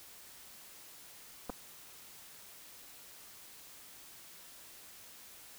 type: clicks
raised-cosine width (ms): 1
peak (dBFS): -25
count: 2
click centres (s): 1.496 / 1.5
effects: white hiss -54 dBFS RMS until 5.58 s